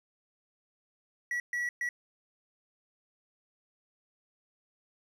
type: tone bursts at uneven times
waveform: triangle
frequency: 1935 Hz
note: B6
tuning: 36 cents flat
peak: -28 dBFS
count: 3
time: 1.31-1.4 / 1.53-1.69 / 1.81-1.89 s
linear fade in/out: 2 ms
effects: none